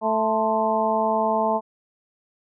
harmonic tone with a mistuned harmonic, 220 Hz, A3, in tune, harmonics 1 / 2 / 3 / 4 / 5, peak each -28 / -28 / -23 / -23 / -28 dBFS, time 0.01-1.61 s, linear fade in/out 50 ms, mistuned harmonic 5, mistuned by -80 cents, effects none

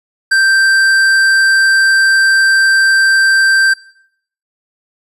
sine tone with tanh clipping, 1568 Hz, G6, in tune, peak -9 dBFS, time 0.31-3.74 s, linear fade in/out 10 ms, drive 13 dB, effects noise-tail reverb RT60 0.7 s tail -22 dB re dry + resampled to 32000 Hz

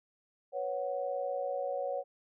sine chord, B suspended second, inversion none, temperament equal, 493.9 / 554.4 / 740 Hz, B4 / C#5 / F#5, 0 / 0 / 0 cents, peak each -39 / -34 / -38 dBFS, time 0.52-2.04 s, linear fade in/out 50 ms, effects none

